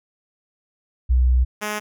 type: tone pair in turn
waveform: sine / 5% pulse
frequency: 62.6 / 210.6 Hz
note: B1 / G#3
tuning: +24 / +24 cents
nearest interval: octave + major sixth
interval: 2100 cents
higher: second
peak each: -13 dBFS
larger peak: neither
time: 1.09-1.45 / 1.61-1.8 s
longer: first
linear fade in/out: 20 ms
effects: none